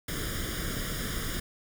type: noise with comb filter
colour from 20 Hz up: pink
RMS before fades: -33 dBFS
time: 0.08-1.4 s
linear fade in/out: 5 ms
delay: 0.58 ms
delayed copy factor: +0.85
effects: none